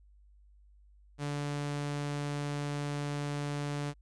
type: tone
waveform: sawtooth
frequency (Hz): 144.9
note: D3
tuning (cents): -23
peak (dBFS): -29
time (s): 1.18-3.94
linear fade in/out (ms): 50
effects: added 50 Hz sine -57 dBFS peak until 4.01 s + resampled to 22050 Hz